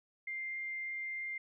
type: tone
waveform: sine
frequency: 2101 Hz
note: C7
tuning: 7 cents sharp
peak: -37 dBFS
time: 0.27-1.38 s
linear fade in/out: 5 ms
effects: none